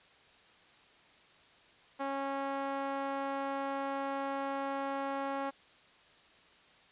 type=tone with band-pass filter; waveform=sawtooth; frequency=274.7 Hz; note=C#4; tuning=16 cents flat; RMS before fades=-36 dBFS; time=1.99-5.51 s; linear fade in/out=20 ms; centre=890 Hz; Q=1.2; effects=white hiss -61 dBFS RMS until 6.91 s + resampled to 8000 Hz